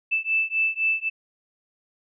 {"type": "beating tone pair", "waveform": "sine", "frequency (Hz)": [2637, 2640.9], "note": ["E7", "E7"], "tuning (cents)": [0, 3], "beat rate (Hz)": 3.9, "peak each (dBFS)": -24, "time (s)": [0.11, 1.1], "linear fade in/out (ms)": 20, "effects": []}